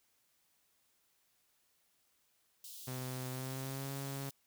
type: high-pass noise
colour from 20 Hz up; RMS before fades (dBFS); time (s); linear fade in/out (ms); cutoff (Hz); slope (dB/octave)
white; -50; 2.64-4.31; 2; 3100; 48
type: tone with pitch glide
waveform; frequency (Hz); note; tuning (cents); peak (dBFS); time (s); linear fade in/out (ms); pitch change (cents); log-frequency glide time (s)
sawtooth; 128.4 to 137.62; C3 to C#3; -32 to -12; -36; 2.87-4.3; 10; +120; 3.3-3.91
effects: white hiss -75 dBFS RMS until 4.46 s